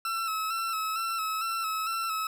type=tone with vibrato; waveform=40% pulse; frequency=1318.5 Hz; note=E6; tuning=in tune; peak=-28 dBFS; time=0.05-2.27 s; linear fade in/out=2 ms; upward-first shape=square; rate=2.2 Hz; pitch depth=35 cents each way; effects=none